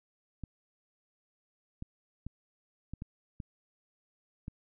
clicks, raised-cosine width 5 ms, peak -27 dBFS, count 7, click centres 0.437 / 1.824 / 2.266 / 2.936 / 3.021 / 3.402 / 4.481 s, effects none

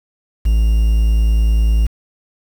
triangle tone with quantisation, 55 Hz, A1, in tune, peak -8 dBFS, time 0.45-1.87 s, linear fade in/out 10 ms, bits 6, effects none

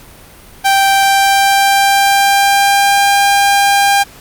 sawtooth tone with pitch glide, 784 to 800.5 Hz, G5 to G5, 0 to +36 cents, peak -4 dBFS, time 0.64-4.04 s, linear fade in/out 20 ms, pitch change +36 cents, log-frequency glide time 0.9-3.13 s, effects pink hiss -38 dBFS RMS until 4.2 s + Opus 48 kbps

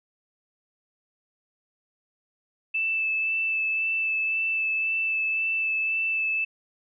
sine tone with vibrato, 2636 Hz, E7, 1 cent flat, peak -23 dBFS, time 2.74-6.45 s, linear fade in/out 10 ms, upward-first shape sine, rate 1.9 Hz, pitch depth 13 cents each way, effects none

